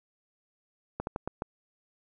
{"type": "slowing click train", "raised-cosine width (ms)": 1, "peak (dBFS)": -18, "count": 5, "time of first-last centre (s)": [1, 1.421], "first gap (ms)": 71, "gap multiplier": 1.27, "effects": []}